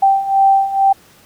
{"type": "beating tone pair", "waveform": "sine", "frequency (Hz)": [780, 782.2], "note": ["G5", "G5"], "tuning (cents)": [-9, -4], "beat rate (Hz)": 2.2, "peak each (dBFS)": [-15, -11], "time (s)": [0.02, 0.93], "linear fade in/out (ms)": 10, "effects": ["pink hiss -47 dBFS RMS until 1.25 s", "high-pass 80 Hz 12 dB/octave"]}